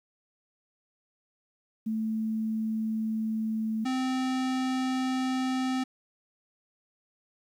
sine / square tone pair in turn, 220 / 258.8 Hz, A3 / C4, 0 / -19 cents, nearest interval minor third, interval 281 cents, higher second, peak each -27 dBFS, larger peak neither, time 1.86-3.85 / 3.85-5.84 s, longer neither, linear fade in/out 10 ms, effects low-pass 7000 Hz 12 dB/octave + 10-bit

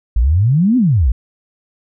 sine exponential two-way sweep, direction up then down, 51.3 to 265.2 to 51.3 Hz, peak -9 dBFS, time 0.16-1.12 s, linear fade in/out 5 ms, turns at 0.77 s, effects none

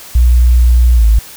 sine tone with pitch glide, 60.3 to 54.35 Hz, B1 to A1, -41 to -21 cents, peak -4 dBFS, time 0.15-1.19 s, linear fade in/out 5 ms, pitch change -180 cents, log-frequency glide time 0.95-1.04 s, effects white hiss -33 dBFS RMS until 1.36 s

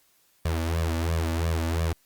sawtooth tone with flanger, 82.2 Hz, E2, 4 cents flat, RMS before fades -26 dBFS, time 0.45-1.93 s, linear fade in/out 5 ms, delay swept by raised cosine 1.7 to 3.5 ms, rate 2.9 Hz, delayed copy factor +1, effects white hiss -64 dBFS RMS until 2.05 s + Opus 48 kbps

